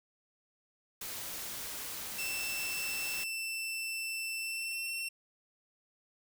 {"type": "noise", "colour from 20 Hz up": "white", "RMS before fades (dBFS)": -41, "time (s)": [1.01, 3.24], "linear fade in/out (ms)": 5}
{"type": "tone with pitch glide", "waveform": "sawtooth", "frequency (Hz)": [2669, 2709], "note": ["E7", "E7"], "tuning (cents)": [21, 47], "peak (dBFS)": -32, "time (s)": [2.18, 5.09], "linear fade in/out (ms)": 10, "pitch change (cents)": 26, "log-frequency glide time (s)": [4.38, 4.92]}
{"effects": []}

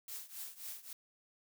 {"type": "noise with tremolo", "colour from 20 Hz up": "blue", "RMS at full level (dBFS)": -43, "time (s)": [0.08, 0.93], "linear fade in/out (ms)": 2, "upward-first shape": "triangle", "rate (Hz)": 3.7, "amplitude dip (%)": 90, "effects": []}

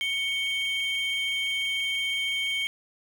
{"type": "tone pair together", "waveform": "triangle", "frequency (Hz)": [2226, 3153], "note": ["C#7", "G7"], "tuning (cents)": [7, 9], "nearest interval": "tritone", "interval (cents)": 602, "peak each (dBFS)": -27, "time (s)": [0.01, 2.67], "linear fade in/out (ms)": 0, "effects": ["8-bit"]}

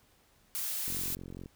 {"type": "noise", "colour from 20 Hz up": "blue", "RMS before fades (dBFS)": -35, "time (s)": [0.55, 1.15], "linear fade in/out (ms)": 0}
{"type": "click train", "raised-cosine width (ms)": 3, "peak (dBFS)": -31, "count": 27, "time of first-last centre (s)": [0.88, 1.459], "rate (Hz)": 44.9}
{"effects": ["pink hiss -66 dBFS RMS until 1.55 s"]}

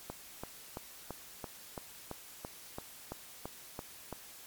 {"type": "click train", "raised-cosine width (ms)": 1, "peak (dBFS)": -25, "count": 13, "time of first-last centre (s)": [0.1, 4.127], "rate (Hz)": 2.98, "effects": ["white hiss -52 dBFS RMS until 4.46 s", "MP3 96 kbps"]}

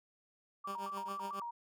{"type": "tone with vibrato", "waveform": "sine", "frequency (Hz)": 1046.5, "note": "C6", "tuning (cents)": 0, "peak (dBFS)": -39, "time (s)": [0.64, 1.51], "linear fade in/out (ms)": 10, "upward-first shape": "square", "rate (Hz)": 4.5, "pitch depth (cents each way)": 180}
{"type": "tone with tremolo", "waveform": "10% pulse", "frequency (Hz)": 198.2, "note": "G3", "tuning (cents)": 19, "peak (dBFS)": -33, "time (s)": [0.67, 1.4], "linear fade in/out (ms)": 5, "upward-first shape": "triangle", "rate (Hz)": 7.3, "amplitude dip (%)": 100}
{"effects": []}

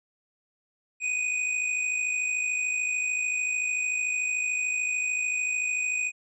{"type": "tone with amplitude modulation", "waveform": "square", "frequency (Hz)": 2489, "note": "D#7", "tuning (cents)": 0, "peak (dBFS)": -24, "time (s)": [1, 6.12], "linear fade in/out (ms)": 50, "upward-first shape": "sine", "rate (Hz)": 53.5, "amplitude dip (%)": 50, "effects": ["resampled to 22050 Hz"]}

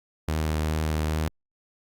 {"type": "tone with vibrato", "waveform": "sawtooth", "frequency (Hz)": 77.78, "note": "D#2", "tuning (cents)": 0, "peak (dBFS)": -20, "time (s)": [0.28, 1.28], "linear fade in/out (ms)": 0, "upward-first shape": "triangle", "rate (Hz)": 2.4, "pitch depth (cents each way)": 15, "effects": ["Opus 48 kbps"]}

